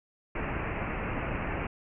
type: low-pass noise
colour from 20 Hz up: pink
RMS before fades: -33 dBFS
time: 0.35-1.67 s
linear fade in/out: 5 ms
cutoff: 2700 Hz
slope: 96 dB/octave
effects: none